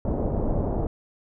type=low-pass noise; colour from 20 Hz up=pink; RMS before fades=-25 dBFS; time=0.05-0.87 s; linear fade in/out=2 ms; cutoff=710 Hz; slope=24 dB/octave; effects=none